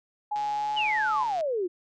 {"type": "tone with pitch glide", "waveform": "sine", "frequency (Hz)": [837, 861], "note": ["G#5", "A5"], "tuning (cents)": [13, -38], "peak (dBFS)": -26, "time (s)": [0.31, 1.24], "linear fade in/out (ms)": 10, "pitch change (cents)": 49, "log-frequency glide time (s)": [0.55, 1.02]}
{"type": "click train", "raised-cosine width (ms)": 0.2, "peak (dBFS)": -27, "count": 151, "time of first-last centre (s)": [0.36, 1.409], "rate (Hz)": 143}
{"type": "exponential sweep", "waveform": "sine", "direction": "down", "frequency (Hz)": [3077, 338.6], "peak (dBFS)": -25, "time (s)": [0.76, 1.68], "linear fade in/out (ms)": 20}
{"effects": []}